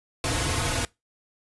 pink noise with comb filter, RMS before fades -26 dBFS, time 0.24-0.85 s, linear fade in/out 2 ms, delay 5.1 ms, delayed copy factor -0.95, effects noise-tail reverb RT60 0.2 s tail -22 dB re dry + resampled to 24000 Hz

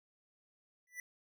square tone with exponential growth, 1978 Hz, B6, 2 cents sharp, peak -39 dBFS, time 0.87-1 s, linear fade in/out 2 ms, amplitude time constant 27 ms, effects none

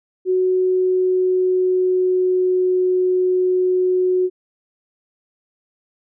sine tone with pitch glide, 370 to 367 Hz, F#4 to F#4, 0 to -14 cents, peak -14 dBFS, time 0.25-4.3 s, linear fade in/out 50 ms, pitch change -14 cents, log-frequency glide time 0.59-2.84 s, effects none

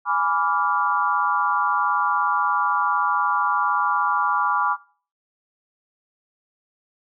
sine chord, G# diminished seventh, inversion none, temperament equal with one note detuned, 830.6 / 987.8 / 1163.9 / 1396.9 Hz, G#5 / B5 / D6 / F6, 0 / 0 / -16 / 0 cents, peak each -26 / -24 / -22 / -26 dBFS, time 0.05-4.77 s, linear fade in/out 50 ms, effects noise-tail reverb RT60 0.4 s tail -18 dB re dry

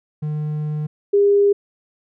triangle / sine tone pair in turn, 151.4 / 404.2 Hz, D#3 / G#4, -47 / -47 cents, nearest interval octave + perfect fourth, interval 1700 cents, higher second, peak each -19 / -11 dBFS, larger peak second, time 0.22-0.87 / 1.13-1.53 s, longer first, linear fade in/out 10 ms, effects none

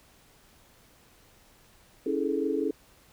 sine chord, A major seventh, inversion first, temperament equal with one note detuned, 277.2 / 324.2 / 415.3 / 440 Hz, C#4 / E4 / G#4 / A4, 0 / -29 / 0 / 0 cents, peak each -31 dBFS, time 2.06-2.71 s, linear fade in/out 5 ms, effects pink hiss -59 dBFS RMS until 3.12 s

